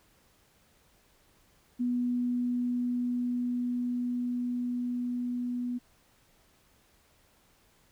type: tone with level ramp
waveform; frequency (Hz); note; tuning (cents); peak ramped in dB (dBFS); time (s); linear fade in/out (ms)
sine; 245; B3; -14; -26 to -30; 1.79-5.79; 20
effects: pink hiss -65 dBFS RMS until 7.91 s